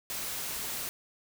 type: noise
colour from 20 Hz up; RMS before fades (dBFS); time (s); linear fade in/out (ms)
white; -36; 0.1-0.89; 0
effects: none